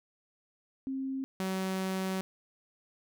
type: tone pair in turn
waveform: sine / sawtooth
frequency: 266.9 / 189.12 Hz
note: C4 / F#3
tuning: +35 / +38 cents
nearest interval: tritone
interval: 597 cents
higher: first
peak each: -32 / -27 dBFS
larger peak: second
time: 0.87-1.24 / 1.4-2.21 s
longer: second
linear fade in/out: 0 ms
effects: none